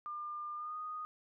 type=tone with pitch glide; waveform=sine; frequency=1200 to 1238.7 Hz; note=D6 to D#6; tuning=+37 to -8 cents; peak=-39 dBFS; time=0.06-1.05 s; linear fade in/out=0 ms; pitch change=+55 cents; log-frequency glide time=0.55-0.77 s; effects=none